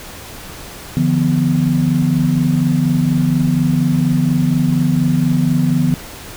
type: chord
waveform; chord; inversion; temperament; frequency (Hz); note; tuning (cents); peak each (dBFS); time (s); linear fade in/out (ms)
sine; B diminished; first; equal with one note detuned; 146.83 / 171.02 / 246.9; D3 / F3 / B3; 0 / -36 / 0; -16; 0.97-5.94; 0
effects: pink hiss -33 dBFS RMS until 6.36 s